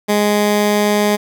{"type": "tone", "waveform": "15% pulse", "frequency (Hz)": 207.7, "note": "G#3", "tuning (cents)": 0, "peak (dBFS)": -6, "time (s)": [0.08, 1.17], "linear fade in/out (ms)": 20, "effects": []}